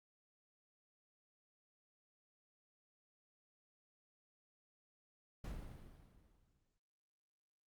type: noise with exponential decay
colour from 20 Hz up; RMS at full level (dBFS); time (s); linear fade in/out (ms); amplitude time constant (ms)
brown; -44; 5.44-6.78; 5; 290
effects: Opus 48 kbps